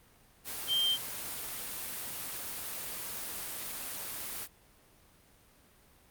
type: tone in noise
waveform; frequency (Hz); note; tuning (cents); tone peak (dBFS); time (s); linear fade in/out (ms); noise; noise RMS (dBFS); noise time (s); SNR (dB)
sine; 3152; G7; +9; -26; 0.67-0.98; 50; white; -39; 0.44-4.48; +10
effects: pink hiss -62 dBFS RMS until 6.1 s + Opus 32 kbps